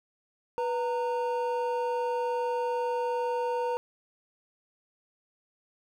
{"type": "tone pair together", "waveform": "triangle", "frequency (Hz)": [491.1, 921.2], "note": ["B4", "A#5"], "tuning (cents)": [-10, -21], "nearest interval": "major seventh", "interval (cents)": 1089, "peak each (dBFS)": [-27, -29], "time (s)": [0.58, 3.77], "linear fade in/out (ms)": 0, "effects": []}